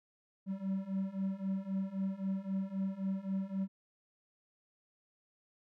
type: beating tone pair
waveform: triangle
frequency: 190.6 / 194.4 Hz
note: G3 / G3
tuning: -48 / -14 cents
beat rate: 3.8 Hz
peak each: -36 / -34 dBFS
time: 0.46-3.68 s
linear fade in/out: 50 ms
effects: none